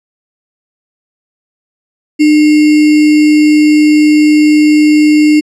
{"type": "tone with sample-and-hold", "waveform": "sine", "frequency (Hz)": 302, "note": "D4", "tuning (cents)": 48, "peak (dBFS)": -3, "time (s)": [2.19, 5.41], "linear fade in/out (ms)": 20, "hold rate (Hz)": 2450, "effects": ["low-pass 7000 Hz 12 dB/octave"]}